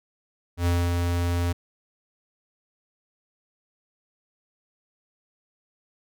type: tone with ADSR envelope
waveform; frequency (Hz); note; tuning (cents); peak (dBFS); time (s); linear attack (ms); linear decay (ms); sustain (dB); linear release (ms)
square; 86.9; F2; -8; -20; 0.57-1.53; 92; 240; -3; 12
effects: none